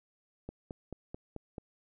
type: click train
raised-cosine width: 2 ms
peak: -27 dBFS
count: 6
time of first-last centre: 0.49-1.582 s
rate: 4.58 Hz
effects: none